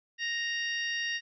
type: harmonic tone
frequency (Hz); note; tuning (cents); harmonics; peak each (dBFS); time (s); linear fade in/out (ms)
932.3; A#5; 0; 2 / 3 / 4 / 5 / 6; -32 / -36 / -41 / -45 / -41; 0.18-1.21; 50
effects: none